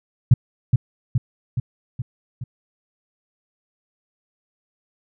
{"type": "tone with echo", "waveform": "sine", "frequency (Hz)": 123.2, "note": "B2", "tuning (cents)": -4, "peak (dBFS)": -6, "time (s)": [0.31, 0.34], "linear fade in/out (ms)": 5, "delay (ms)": 420, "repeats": 5, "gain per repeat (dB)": -4, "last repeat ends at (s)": 2.44, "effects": []}